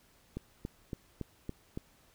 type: click train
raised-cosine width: 3 ms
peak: -24 dBFS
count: 6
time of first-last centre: 0.37-1.774 s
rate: 3.56 Hz
effects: pink hiss -65 dBFS RMS until 2.14 s